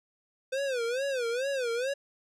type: tone with vibrato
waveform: square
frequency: 508 Hz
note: B4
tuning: 49 cents sharp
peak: -29 dBFS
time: 0.52-1.94 s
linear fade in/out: 10 ms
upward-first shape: sine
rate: 2.3 Hz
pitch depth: 170 cents each way
effects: low-pass 8000 Hz 12 dB/octave